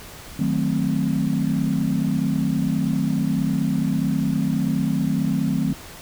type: chord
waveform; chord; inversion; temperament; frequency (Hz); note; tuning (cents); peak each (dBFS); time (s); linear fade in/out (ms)
sine; D# diminished seventh; none; equal; 155.56 / 185 / 220 / 261.6; D#3 / F#3 / A3 / C4; 0 / 0 / 0 / 0; -24; 0.39-5.73; 5
effects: tanh soft clip ceiling -8 dBFS + pink hiss -40 dBFS RMS until 6.01 s